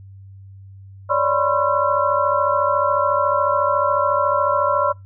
sine tone cluster, 561 / 595 / 1002 / 1076 / 1353 Hz, C#5 / D5 / B5 / C6 / E6, +21 / +22 / +25 / +48 / +45 cents, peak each -22 dBFS, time 1.09-4.93 s, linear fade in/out 20 ms, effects noise-tail reverb RT60 0.2 s tail -24 dB re dry + added 97 Hz sine -38 dBFS peak until 5.05 s

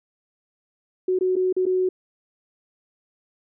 sine tone with dropouts, 370 Hz, F#4, in tune, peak -18 dBFS, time 1.08-1.89 s, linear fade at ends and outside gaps 5 ms, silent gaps 1.189-1.209 / 1.357-1.364 / 1.527-1.565 / 1.656-1.664 s, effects none

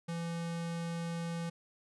square tone, 168.4 Hz, E3, 37 cents sharp, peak -36 dBFS, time 0.08-1.5 s, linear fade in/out 10 ms, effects resampled to 24000 Hz

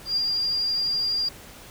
sine tone with ADSR envelope, 4796 Hz, D8, 36 cents sharp, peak -19 dBFS, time 0.05-1.29 s, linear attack 120 ms, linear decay 10 ms, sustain -3 dB, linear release 7 ms, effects pink hiss -45 dBFS RMS until 1.7 s

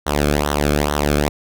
sawtooth tone with flanger, 73.42 Hz, D2, in tune, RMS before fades -18 dBFS, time 0.06-1.29 s, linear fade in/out 10 ms, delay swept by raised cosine 0.41 to 1.07 ms, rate 2.3 Hz, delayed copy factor -0.8, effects none

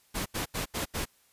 pink noise bursts, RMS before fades -32 dBFS, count 5, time 0.14-1.056 s, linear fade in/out 20 ms, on 120 ms, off 79 ms, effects white hiss -65 dBFS RMS until 1.32 s + resampled to 32000 Hz

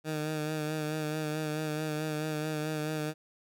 15% pulse tone with vibrato, 153.9 Hz, D#3, 19 cents flat, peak -25 dBFS, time 0.04-3.14 s, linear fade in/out 50 ms, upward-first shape sine, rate 4.6 Hz, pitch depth 29 cents each way, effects none

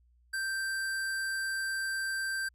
square tone, 1568 Hz, G6, in tune, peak -32 dBFS, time 0.33-2.49 s, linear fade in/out 10 ms, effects added 60 Hz sine -62 dBFS peak until 2.54 s + resampled to 32000 Hz

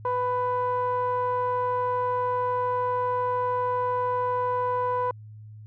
sawtooth tone with low-pass filter, 497.1 Hz, B4, 11 cents sharp, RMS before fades -26 dBFS, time 0.05-5.11 s, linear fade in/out 2 ms, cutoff 1000 Hz, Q 3.4, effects added 107 Hz sine -41 dBFS peak until 5.66 s

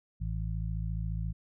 harmonic tone, 54.4 Hz, A1, 19 cents flat, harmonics 1 / 2 / 3, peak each -33 / -36 / -38 dBFS, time 0.2-1.33 s, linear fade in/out 20 ms, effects none

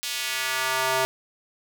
square tone with high-pass filter sweep, 130.9 Hz, C3, 1 cent sharp, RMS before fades -26 dBFS, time 0.03-1.05 s, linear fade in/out 0 ms, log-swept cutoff 3500 to 630 Hz, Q 1.1, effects none

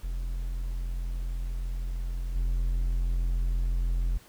triangle tone with level steps, 43.19 Hz, F1, 18 cents flat, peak -27 / -22 dBFS, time 0.03-4.18 s, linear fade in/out 10 ms, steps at 2.35 s, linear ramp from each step 5 ms, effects pink hiss -55 dBFS RMS until 4.28 s

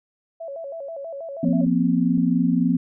sine tone with vibrato, 606 Hz, D#5, 46 cents flat, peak -30 dBFS, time 0.4-1.65 s, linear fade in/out 10 ms, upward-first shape square, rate 6.2 Hz, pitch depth 150 cents each way
sine chord, F suspended fourth, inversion none, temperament equal with one note detuned, 174.61 / 238.1 / 261.6 Hz, F3 / Bb3 / C4, 0 / +37 / 0 cents, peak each -21 dBFS, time 1.43-2.77 s, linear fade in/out 5 ms
clicks, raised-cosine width 3 ms, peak -27 dBFS, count 3, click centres 1.489 / 1.665 / 2.177 s
effects none

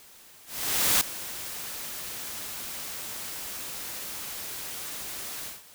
white noise with ADSR envelope, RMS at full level -21 dBFS, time 0.46-5.63 s, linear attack 550 ms, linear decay 3 ms, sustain -16 dB, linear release 180 ms, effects white hiss -52 dBFS RMS until 5.74 s

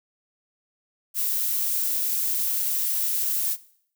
violet noise, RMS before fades -25 dBFS, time 1.14-3.57 s, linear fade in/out 50 ms, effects noise-tail reverb RT60 0.6 s tail -18 dB re dry

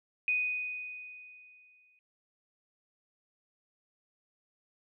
sine tone with exponential decay, 2489 Hz, D#7, in tune, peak -25 dBFS, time 0.28-1.99 s, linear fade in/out 1 ms, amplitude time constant 370 ms, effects none

